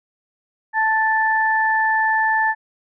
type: tone pair together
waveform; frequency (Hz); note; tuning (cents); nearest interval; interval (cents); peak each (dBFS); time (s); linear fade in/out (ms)
sine; 879.5 / 1759; A5 / A6; -1 / -1; octave; 1200; -18; 0.73-2.55; 50
effects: none